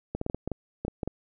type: clicks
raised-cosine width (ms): 2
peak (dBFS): -17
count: 11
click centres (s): 0.15 / 0.214 / 0.264 / 0.299 / 0.346 / 0.476 / 0.517 / 0.85 / 0.881 / 1.032 / 1.076
effects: none